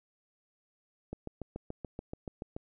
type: click train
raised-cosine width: 2 ms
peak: -25 dBFS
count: 11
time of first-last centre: 1.13-2.565 s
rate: 6.97 Hz
effects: none